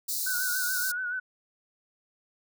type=high-pass noise; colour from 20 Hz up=white; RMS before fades=-31 dBFS; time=0.08-0.92 s; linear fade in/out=10 ms; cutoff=3900 Hz; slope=96 dB/octave
type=tone with vibrato; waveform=sine; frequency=1480 Hz; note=F#6; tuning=in tune; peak=-29 dBFS; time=0.26-1.2 s; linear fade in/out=10 ms; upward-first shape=sine; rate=7 Hz; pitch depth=53 cents each way
effects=none